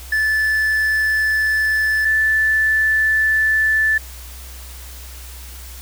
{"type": "tone pair in turn", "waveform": ["triangle", "sine"], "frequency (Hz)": [1745, 1752.9], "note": ["A6", "A6"], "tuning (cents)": [-15, -7], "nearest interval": "unison", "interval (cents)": 8, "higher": "second", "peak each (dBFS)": -13, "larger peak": "neither", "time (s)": [[0.12, 2.05], [2.05, 3.98]], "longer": "neither", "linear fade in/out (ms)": 5, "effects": ["added 63 Hz sine -34 dBFS peak until 5.81 s", "white hiss -39 dBFS RMS until 5.81 s"]}